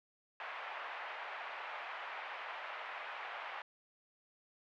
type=band-pass noise; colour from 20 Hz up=pink; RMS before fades=-45 dBFS; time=0.4-3.62 s; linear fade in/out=2 ms; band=700 to 2600 Hz; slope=24 dB/octave; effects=none